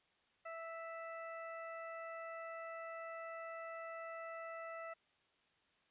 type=tone; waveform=20% pulse; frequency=659 Hz; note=E5; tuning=1 cent flat; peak=-40 dBFS; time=0.45-4.94 s; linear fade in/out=10 ms; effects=white hiss -75 dBFS RMS until 5.9 s + resampled to 8000 Hz